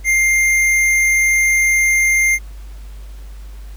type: tone with hard clipping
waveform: sine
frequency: 2107 Hz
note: C7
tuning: 12 cents sharp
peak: -13 dBFS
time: 0.04-2.39 s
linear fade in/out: 50 ms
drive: 12 dB
effects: added 50 Hz sine -30 dBFS peak until 3.76 s + pink hiss -48 dBFS RMS until 3.76 s